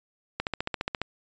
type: click train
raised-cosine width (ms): 0.3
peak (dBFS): -12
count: 10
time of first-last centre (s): 0.4-1.016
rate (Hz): 14.6
effects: resampled to 16000 Hz